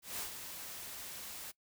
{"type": "noise with ADSR envelope", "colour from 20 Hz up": "white", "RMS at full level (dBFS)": -39, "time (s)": [0.02, 1.52], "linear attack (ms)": 170, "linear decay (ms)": 110, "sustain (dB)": -7, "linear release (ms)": 18, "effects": ["noise-tail reverb RT60 0.1 s tail -21 dB re dry"]}